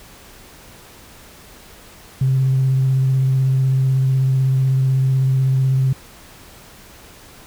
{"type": "tone with vibrato", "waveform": "sine", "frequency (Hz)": 132.3, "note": "C3", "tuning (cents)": 20, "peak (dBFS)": -12, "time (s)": [2.21, 5.93], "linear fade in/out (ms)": 5, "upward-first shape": "sine", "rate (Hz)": 16, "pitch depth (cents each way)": 17, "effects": ["tanh soft clip ceiling -9 dBFS", "pink hiss -43 dBFS RMS until 7.46 s"]}